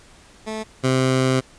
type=tone pair in turn; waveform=15% pulse; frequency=218.3 / 130.38 Hz; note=A3 / C3; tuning=-13 / -6 cents; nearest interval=major sixth; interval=893 cents; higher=first; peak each=-20 / -10 dBFS; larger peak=second; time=0.46-0.64 / 0.83-1.41 s; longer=second; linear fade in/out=20 ms; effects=pink hiss -49 dBFS RMS until 1.58 s + resampled to 22050 Hz